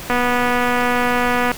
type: click train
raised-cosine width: 0.5 ms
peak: -4 dBFS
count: 348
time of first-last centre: 0.1-1.516 s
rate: 245 Hz
effects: pink hiss -32 dBFS RMS until 1.57 s